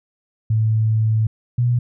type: tone pair in turn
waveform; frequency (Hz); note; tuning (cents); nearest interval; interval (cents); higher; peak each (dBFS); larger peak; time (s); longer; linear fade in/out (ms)
sine; 110 / 121.42; A2 / B2; 0 / -29; major second; 171; second; -14; neither; 0.5-1.27 / 1.58-1.79; first; 5
effects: none